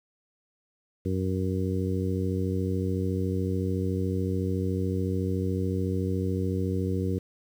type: harmonic tone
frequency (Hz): 93.8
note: F#2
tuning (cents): +24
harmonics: 1 / 2 / 3 / 4 / 5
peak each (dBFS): -28 / -31 / -33 / -34 / -35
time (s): 1.05-7.19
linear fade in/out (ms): 10
effects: 9-bit